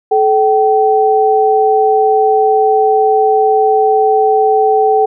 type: tone pair together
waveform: sine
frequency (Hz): 432.1 / 770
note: A4 / G5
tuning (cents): -31 / -31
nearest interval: minor seventh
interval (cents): 1000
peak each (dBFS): -10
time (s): 0.11-5.06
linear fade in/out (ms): 10
effects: none